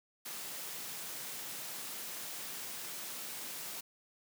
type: high-pass noise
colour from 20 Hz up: white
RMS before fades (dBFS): -43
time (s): 0.25-3.81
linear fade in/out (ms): 10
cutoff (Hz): 120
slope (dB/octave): 48
effects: none